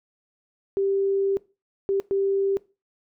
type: tone bursts at uneven times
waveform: sine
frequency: 392.6 Hz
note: G4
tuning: 3 cents sharp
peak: -20 dBFS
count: 3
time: 0.77-1.37 / 1.89-2 / 2.11-2.57 s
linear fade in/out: 0 ms
effects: noise-tail reverb RT60 0.3 s tail -21 dB re dry